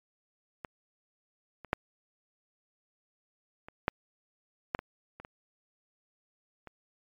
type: clicks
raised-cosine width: 0.5 ms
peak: -23 / -30 / -11 / -30 / -10 / -13 / -22 / -30 / -30 / -30 dBFS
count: 10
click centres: 0.648 / 1.647 / 1.731 / 3.685 / 3.881 / 4.749 / 4.791 / 5.2 / 5.249 / 6.673 s
effects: MP3 96 kbps